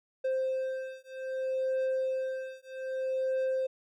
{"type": "beating tone pair", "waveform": "triangle", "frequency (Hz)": [523, 523.63], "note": ["C5", "C5"], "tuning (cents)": [-1, 1], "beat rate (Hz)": 0.63, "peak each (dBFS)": -31, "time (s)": [0.24, 3.67], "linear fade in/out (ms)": 10, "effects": []}